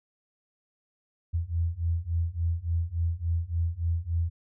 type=beating tone pair; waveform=sine; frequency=82.41 / 85.91 Hz; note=E2 / F2; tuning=0 / -28 cents; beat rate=3.5 Hz; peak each=-29 / -28 dBFS; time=1.33-4.3 s; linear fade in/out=20 ms; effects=none